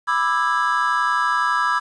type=chord; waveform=triangle; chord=E dominant seventh; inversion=second; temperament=just; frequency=988.9 / 1186.7 / 1318.5 / 1648.1 Hz; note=B5 / D6 / E6 / G#6; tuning=+2 / +18 / 0 / -14 cents; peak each=-21 dBFS; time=0.07-1.8 s; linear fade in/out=20 ms; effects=resampled to 22050 Hz + 8-bit